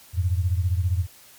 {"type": "beating tone pair", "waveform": "sine", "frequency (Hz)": [86.2, 101.2], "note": ["F2", "G#2"], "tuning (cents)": [-22, -44], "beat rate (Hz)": 15, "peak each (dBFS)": [-21, -25], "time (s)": [0.13, 1.07], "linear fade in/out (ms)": 50, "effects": ["white hiss -50 dBFS RMS until 1.38 s", "MP3 96 kbps"]}